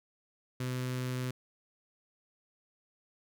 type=tone with notch filter; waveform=sawtooth; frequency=126.9 Hz; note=B2; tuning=47 cents sharp; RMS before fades=-35 dBFS; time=0.6-1.31 s; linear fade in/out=5 ms; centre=750 Hz; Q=1.5; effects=none